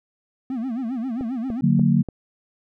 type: tone with vibrato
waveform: triangle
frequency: 244.2 Hz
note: B3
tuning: 19 cents flat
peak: -22 dBFS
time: 0.5-1.61 s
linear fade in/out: 2 ms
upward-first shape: sine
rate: 7.5 Hz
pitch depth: 180 cents each way
type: click train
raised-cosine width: 2 ms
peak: -18 dBFS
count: 4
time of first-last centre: 1.21-2.087 s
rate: 3.42 Hz
type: chord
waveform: sine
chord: D augmented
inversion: none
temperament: just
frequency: 146.83 / 183.54 / 229.4 Hz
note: D3 / F#3 / A#3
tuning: 0 / -14 / -28 cents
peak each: -19 dBFS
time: 1.62-2.03 s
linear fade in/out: 20 ms
effects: none